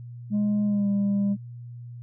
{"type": "tone with pitch glide", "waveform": "sine", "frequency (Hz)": [207.7, 200.6], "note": ["G#3", "G3"], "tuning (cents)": [0, 40], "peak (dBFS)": -18, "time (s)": [0.3, 1.37], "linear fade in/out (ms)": 50, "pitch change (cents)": -60, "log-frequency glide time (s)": [0.64, 0.88], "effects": ["tanh soft clip ceiling -20 dBFS", "added 120 Hz sine -37 dBFS peak until 2.02 s"]}